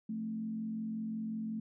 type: tone with frequency modulation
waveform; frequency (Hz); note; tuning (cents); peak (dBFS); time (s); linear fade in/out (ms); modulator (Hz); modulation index
sine; 220; A3; 0; -35; 0.09-1.6; 5; 45.5; 0.47
effects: none